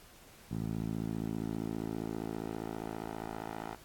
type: tone with band-pass filter sweep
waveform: 10% pulse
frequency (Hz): 55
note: A1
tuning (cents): 0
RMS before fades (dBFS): -38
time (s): 0.51-3.75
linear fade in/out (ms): 5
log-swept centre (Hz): 160 to 860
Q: 1.1
effects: pink hiss -57 dBFS RMS until 3.84 s + AAC 64 kbps